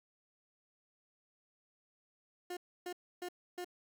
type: tone bursts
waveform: 30% pulse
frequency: 356.9 Hz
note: F4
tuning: 38 cents sharp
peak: -37 dBFS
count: 4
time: 2.5-3.646 s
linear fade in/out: 5 ms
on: 69 ms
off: 290 ms
effects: none